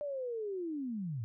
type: linear sweep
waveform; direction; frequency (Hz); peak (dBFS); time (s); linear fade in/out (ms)
sine; down; 595 to 103.83; -35; 0.01-1.24; 0
effects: none